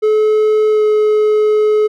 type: tone with pitch glide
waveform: triangle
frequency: 429.8 to 426.1 Hz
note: A4 to G#4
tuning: -41 to +44 cents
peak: -7 dBFS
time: 0.02-1.88 s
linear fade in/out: 20 ms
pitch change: -15 cents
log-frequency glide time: 0.7-0.83 s
effects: none